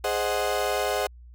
35% pulse chord, Ab dominant seventh, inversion none, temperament equal, 415.3 / 523.3 / 622.3 / 740 Hz, Ab4 / C5 / Eb5 / Gb5, 0 / 0 / 0 / 0 cents, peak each -28 dBFS, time 0.04-1.07 s, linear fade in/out 5 ms, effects added 60 Hz sine -44 dBFS peak until 1.34 s

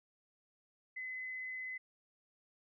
sine tone, 2029 Hz, B6, 46 cents sharp, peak -40 dBFS, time 0.96-1.78 s, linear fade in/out 10 ms, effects none

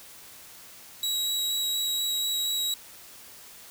sawtooth tone with vibrato, 3866 Hz, B7, 38 cents flat, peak -23 dBFS, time 1.03-2.74 s, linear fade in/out 2 ms, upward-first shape square, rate 4.2 Hz, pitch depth 9 cents each way, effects white hiss -48 dBFS RMS until 3.7 s

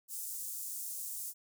pink high-pass noise, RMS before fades -41 dBFS, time 0.08-1.34 s, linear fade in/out 50 ms, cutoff 7500 Hz, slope 24 dB/octave, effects none

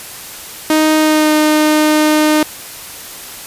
sawtooth tone with pitch glide, 311.1 to 305.8 Hz, D#4 to D#4, 0 to -30 cents, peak -5 dBFS, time 0.7-2.43 s, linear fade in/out 2 ms, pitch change -30 cents, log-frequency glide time 0.97-1.33 s, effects white hiss -30 dBFS RMS until 3.46 s + resampled to 32000 Hz

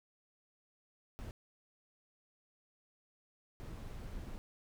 brown noise bursts at uneven times, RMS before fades -45 dBFS, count 2, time 1.19-1.31 / 3.6-4.38 s, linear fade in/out 0 ms, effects none

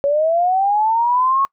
sine linear sweep, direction up, 554.4 to 1105 Hz, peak -13 dBFS, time 0.04-1.45 s, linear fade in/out 0 ms, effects noise-tail reverb RT60 0.1 s tail -25 dB re dry

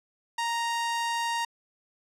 sawtooth tone, 932.3 Hz, A#5, in tune, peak -23 dBFS, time 0.38-1.45 s, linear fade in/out 5 ms, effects low-pass 9000 Hz 12 dB/octave

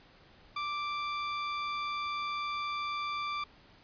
sawtooth tone, 1174.7 Hz, D6, in tune, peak -29 dBFS, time 0.56-3.44 s, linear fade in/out 5 ms, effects pink hiss -59 dBFS RMS until 3.83 s + resampled to 11025 Hz

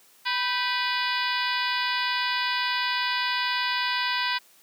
harmonic tone with a mistuned harmonic, 492.6 Hz, B4, 5 cents flat, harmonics 2 / 3 / 4 / 5 / 6 / 7 / 8 / 9 / 10, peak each -29 / -31 / -32 / -33 / -34 / -34 / -35 / -36 / -36 dBFS, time 0.25-4.39 s, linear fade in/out 20 ms, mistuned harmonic 3, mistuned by +79 cents, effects white hiss -57 dBFS RMS until 4.62 s + high-pass 200 Hz 12 dB/octave

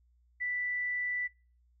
sine tone, 1975.5 Hz, B6, in tune, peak -31 dBFS, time 0.4-1.28 s, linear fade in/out 20 ms, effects noise-tail reverb RT60 0.4 s tail -25 dB re dry + added 60 Hz sine -64 dBFS peak until 1.8 s

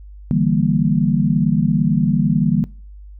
sine chord, E half-diminished seventh, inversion third, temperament equal, 146.83 / 164.81 / 196 / 233.1 Hz, D3 / E3 / G3 / Bb3, 0 / 0 / 0 / 0 cents, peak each -19 dBFS, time 0.31-2.64 s, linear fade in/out 0 ms, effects noise-tail reverb RT60 0.4 s tail -22 dB re dry + added 50 Hz sine -35 dBFS peak until 3.19 s

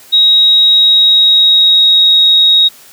sine tone with pitch glide, 3800 to 3774 Hz, A#7 to A#7, +33 to +21 cents, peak -4 dBFS, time 0.12-2.69 s, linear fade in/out 20 ms, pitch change -12 cents, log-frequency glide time 0.65-2.2 s, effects white hiss -39 dBFS RMS until 2.92 s + high-pass 100 Hz 12 dB/octave

